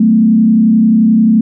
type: tone with frequency modulation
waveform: sine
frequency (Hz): 220.6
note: A3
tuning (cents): +5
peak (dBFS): -5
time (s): 0-1.41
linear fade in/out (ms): 5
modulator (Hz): 31.4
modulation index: 0.71
effects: none